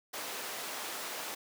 pink high-pass noise, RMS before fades -40 dBFS, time 0.13-1.35 s, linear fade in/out 10 ms, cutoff 490 Hz, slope 12 dB/octave, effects none

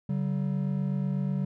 triangle tone pair together, 142.2 / 190.33 Hz, C#3 / F#3, +45 / +49 cents, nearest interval perfect fourth, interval 504 cents, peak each -27 dBFS, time 0.09-1.45 s, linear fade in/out 5 ms, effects none

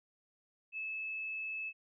sine tone, 2606 Hz, E7, 20 cents flat, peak -37 dBFS, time 0.72-1.73 s, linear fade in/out 50 ms, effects none

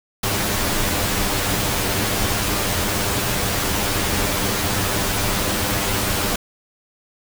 pink noise with comb filter, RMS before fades -21 dBFS, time 0.23-6.36 s, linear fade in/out 5 ms, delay 10 ms, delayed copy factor +0.6, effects none

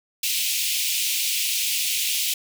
pink high-pass noise, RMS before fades -24 dBFS, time 0.23-2.34 s, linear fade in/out 5 ms, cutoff 2400 Hz, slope 48 dB/octave, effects none

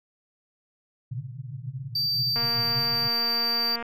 pink band-pass noise, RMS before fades -36 dBFS, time 1.11-3.08 s, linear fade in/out 5 ms, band 120 to 140 Hz, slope 96 dB/octave
triangle tone, 4651 Hz, D8, 18 cents flat, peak -22 dBFS, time 1.95-3.76 s, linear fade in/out 5 ms
click train, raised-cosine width 0.5 ms, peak -20 dBFS, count 344, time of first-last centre 2.36-3.826 s, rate 234 Hz
effects none

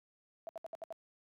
sine tone bursts, 659.3 Hz, E5, in tune, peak -40 dBFS, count 6, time 0.47-0.925 s, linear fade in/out 0 ms, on 20 ms, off 67 ms, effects high-pass 200 Hz 12 dB/octave

